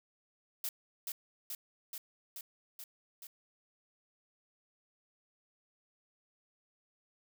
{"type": "noise with echo", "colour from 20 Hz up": "blue", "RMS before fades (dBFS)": -37, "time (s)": [0.64, 0.69], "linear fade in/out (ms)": 2, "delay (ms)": 430, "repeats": 6, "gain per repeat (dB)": -2, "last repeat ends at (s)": 3.27, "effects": []}